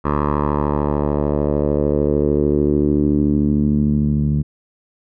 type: tone with low-pass filter sweep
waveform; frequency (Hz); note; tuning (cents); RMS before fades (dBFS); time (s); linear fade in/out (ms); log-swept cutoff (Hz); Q
10% pulse; 73.42; D2; 0; -17; 0.04-4.43; 20; 1200 to 170; 2.8
effects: none